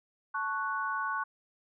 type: chord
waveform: sine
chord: F# minor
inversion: first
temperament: equal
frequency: 880 / 1108.7 / 1480 Hz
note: A5 / C#6 / F#6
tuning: 0 / 0 / 0 cents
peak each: -38 / -33 / -34 dBFS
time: 0.34-1.24 s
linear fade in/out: 10 ms
effects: none